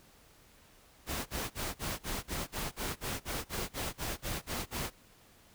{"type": "noise bursts", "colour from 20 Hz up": "pink", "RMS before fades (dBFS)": -36, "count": 16, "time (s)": [1.06, 4.905], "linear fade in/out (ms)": 50, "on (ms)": 200, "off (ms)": 43, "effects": ["pink hiss -61 dBFS RMS until 5.54 s"]}